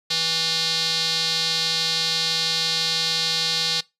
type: tone with band-pass filter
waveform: square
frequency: 163.1 Hz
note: E3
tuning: 18 cents flat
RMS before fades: -23 dBFS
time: 0.1-3.81 s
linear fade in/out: 10 ms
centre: 4200 Hz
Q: 4.2
effects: noise-tail reverb RT60 0.2 s tail -21 dB re dry